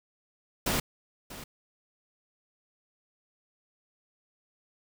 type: noise with echo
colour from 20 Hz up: pink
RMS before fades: -28 dBFS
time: 0.66-0.8 s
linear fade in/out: 5 ms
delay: 640 ms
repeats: 1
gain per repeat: -15 dB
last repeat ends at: 1.44 s
effects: none